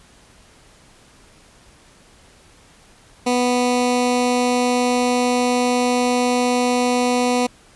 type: tone with notch filter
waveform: 15% pulse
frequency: 246.9 Hz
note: B3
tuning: in tune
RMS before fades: -18 dBFS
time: 3.26-7.47 s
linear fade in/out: 10 ms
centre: 1500 Hz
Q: 1.7
effects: pink hiss -50 dBFS RMS until 7.75 s + resampled to 24000 Hz